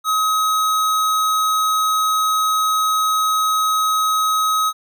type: tone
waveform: square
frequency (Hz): 1270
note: D#6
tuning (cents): +35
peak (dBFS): -16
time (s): 0.04-4.73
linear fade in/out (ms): 50
effects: none